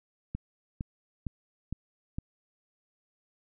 click train, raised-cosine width 5 ms, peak -21 dBFS, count 5, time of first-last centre 0.35-2.185 s, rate 2.18 Hz, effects none

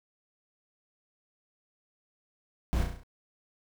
brown noise with echo, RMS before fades -28 dBFS, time 2.73-2.83 s, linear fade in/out 0 ms, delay 34 ms, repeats 6, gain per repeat -4 dB, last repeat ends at 3.034 s, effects none

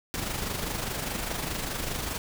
pink noise with amplitude modulation, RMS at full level -30 dBFS, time 0.14-2.18 s, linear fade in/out 0 ms, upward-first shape sine, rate 24.9 Hz, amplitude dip 50%, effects none

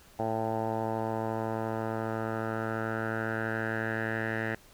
10% pulse tone with low-pass filter sweep, 111.6 Hz, A2, 25 cents sharp, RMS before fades -32 dBFS, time 0.19-4.55 s, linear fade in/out 5 ms, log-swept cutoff 810 to 1900 Hz, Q 4.4, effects pink hiss -57 dBFS RMS until 4.73 s

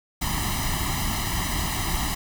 pink noise with comb filter, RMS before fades -26 dBFS, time 0.21-2.15 s, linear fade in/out 10 ms, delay 1 ms, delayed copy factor +0.95, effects none

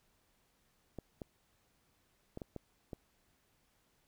clicks, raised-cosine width 2 ms, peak -29 dBFS, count 6, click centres 0.987 / 1.218 / 2.374 / 2.418 / 2.563 / 2.932 s, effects pink hiss -74 dBFS RMS until 4.07 s

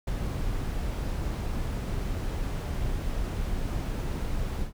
brown noise with ADSR envelope, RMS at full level -28 dBFS, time 0.07-4.73 s, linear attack 7 ms, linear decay 22 ms, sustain -2 dB, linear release 120 ms, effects none

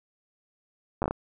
slowing click train, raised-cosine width 1 ms, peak -13 dBFS, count 6, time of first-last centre 1.02-1.11 s, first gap 9 ms, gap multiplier 1.35, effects none

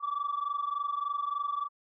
sine tone pair together, 1146 / 1169.4 Hz, D6 / D6, -43 / -8 cents, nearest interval unison, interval 35 cents, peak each -31 / -32 dBFS, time 0-1.69 s, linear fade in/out 50 ms, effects tanh soft clip ceiling -25 dBFS

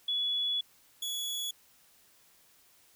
sine / sawtooth tone pair in turn, 3400 / 3386 Hz, G#7 / G#7, +40 / +33 cents, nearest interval unison, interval 7 cents, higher first, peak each -28 / -30 dBFS, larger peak first, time 0.08-0.61 / 1.02-1.51 s, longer first, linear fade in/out 5 ms, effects white hiss -63 dBFS RMS until 2.95 s

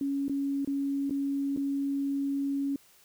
sine tone with dropouts, 278.2 Hz, C#4, 6 cents sharp, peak -27 dBFS, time 0.01-2.76 s, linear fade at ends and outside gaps 2 ms, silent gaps 0.282-0.295 / 0.648-0.674 / 1.097-1.107 / 1.564-1.573 s, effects white hiss -60 dBFS RMS until 3.04 s

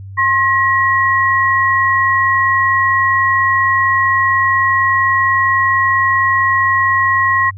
sine tone pair together, 1069 / 1904.7 Hz, C6 / A#6, +37 / +37 cents, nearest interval minor seventh, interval 1000 cents, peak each -13 dBFS, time 0.17-7.51 s, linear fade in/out 20 ms, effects added 97 Hz sine -28 dBFS peak until 7.57 s

